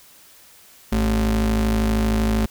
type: ring-modulated tone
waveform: square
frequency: 81.7 Hz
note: E2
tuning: 15 cents flat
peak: -15 dBFS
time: 0.92-2.46 s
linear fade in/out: 5 ms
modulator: 137 Hz
effects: white hiss -49 dBFS RMS until 2.5 s